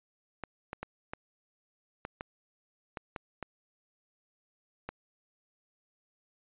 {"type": "clicks", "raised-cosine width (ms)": 0.5, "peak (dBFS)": -22, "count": 10, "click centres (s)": [0.437, 0.731, 0.83, 1.135, 2.051, 2.209, 2.972, 3.162, 3.427, 4.89], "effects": ["resampled to 8000 Hz"]}